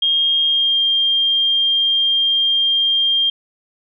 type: tone with pitch glide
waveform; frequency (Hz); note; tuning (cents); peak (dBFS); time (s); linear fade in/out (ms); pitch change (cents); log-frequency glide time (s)
sine; 3231 to 3201; G#7 to G7; -48 to +36; -13; 0.02-3.3; 5; -16; 0.46-0.81
effects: none